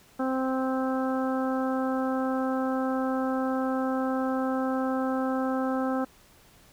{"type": "harmonic tone", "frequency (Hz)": 261.6, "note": "C4", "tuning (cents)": 0, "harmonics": [1, 2, 3, 4, 5, 6], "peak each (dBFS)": [-27, -31, -34, -39, -36, -42], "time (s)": [0.19, 6.05], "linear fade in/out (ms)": 10, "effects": ["pink hiss -57 dBFS RMS until 6.72 s"]}